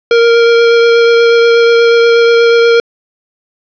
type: tone with vibrato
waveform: square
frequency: 466.2 Hz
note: A#4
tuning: in tune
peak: -5 dBFS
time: 0.11-2.8 s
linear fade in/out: 2 ms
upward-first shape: triangle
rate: 8.3 Hz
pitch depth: 12 cents each way
effects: resampled to 11025 Hz + 7-bit